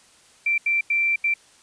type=tone bursts at uneven times; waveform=sine; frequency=2349 Hz; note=D7; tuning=in tune; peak=-18 dBFS; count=4; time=0.46-0.58 / 0.66-0.81 / 0.9-1.16 / 1.24-1.34 s; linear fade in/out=5 ms; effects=white hiss -54 dBFS RMS until 1.62 s + resampled to 22050 Hz